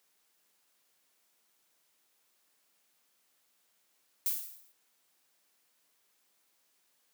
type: noise with exponential decay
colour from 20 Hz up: violet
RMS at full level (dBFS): -28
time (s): 4.26-4.72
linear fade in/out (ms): 1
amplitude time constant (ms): 100
effects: white hiss -73 dBFS RMS until 7.13 s + high-pass 200 Hz 12 dB/octave

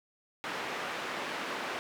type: band-pass noise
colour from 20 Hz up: white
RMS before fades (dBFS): -37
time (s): 0.44-1.79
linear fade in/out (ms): 0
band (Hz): 230 to 2000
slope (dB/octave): 12
effects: none

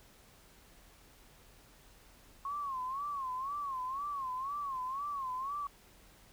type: tone with vibrato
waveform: sine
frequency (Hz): 1087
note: C#6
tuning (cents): -34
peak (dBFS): -35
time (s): 2.45-5.67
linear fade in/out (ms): 2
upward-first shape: sine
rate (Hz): 2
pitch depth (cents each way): 130
effects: added 43 Hz sine -64 dBFS peak until 6.32 s + pink hiss -61 dBFS RMS until 6.32 s

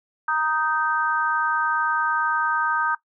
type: chord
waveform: sine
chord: Eb major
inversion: second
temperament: just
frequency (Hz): 933.4 / 1244.5 / 1555.6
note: Bb5 / Eb6 / G6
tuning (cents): +2 / 0 / -14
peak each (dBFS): -25 / -24 / -24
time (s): 0.28-2.95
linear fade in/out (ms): 5
effects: noise-tail reverb RT60 0.1 s tail -18 dB re dry

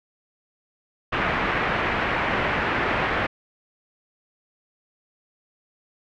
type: low-pass noise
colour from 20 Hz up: white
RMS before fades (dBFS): -24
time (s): 1.12-3.27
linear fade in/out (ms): 10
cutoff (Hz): 2200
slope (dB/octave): 24
effects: none

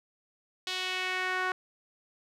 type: tone with band-pass filter sweep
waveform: sawtooth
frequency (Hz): 370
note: F#4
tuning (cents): 0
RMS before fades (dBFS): -32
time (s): 0.67-1.52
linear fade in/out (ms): 2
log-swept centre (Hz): 3700 to 1400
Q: 1.9
effects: none

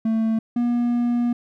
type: tone pair in turn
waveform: triangle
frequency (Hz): 222.9 / 239.9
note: A3 / A#3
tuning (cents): +23 / +50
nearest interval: minor second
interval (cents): 127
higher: second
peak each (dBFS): -16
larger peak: neither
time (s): 0.05-0.39 / 0.56-1.33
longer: second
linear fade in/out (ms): 5
effects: none

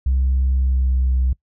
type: tone with pitch glide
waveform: sine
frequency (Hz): 65.41 to 64.1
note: C2 to C2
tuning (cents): 0 to -35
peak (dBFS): -13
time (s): 0.06-1.33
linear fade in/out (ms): 5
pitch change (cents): -35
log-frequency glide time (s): 0.57-0.97
effects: noise-tail reverb RT60 0.1 s tail -23 dB re dry + tanh soft clip ceiling -12 dBFS

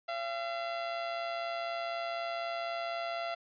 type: tone with amplitude modulation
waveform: sawtooth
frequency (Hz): 680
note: F5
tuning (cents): -46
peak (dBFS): -28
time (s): 0.08-3.35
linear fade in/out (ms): 10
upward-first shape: sine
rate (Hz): 124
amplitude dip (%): 45
effects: resampled to 11025 Hz

